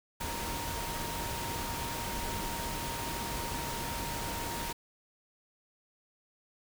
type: tone in noise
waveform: sine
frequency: 932.3 Hz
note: A#5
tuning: in tune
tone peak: -40 dBFS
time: 0.2-4.73 s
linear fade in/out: 10 ms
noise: pink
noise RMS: -37 dBFS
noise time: 0.2-4.73 s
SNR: -6 dB
effects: none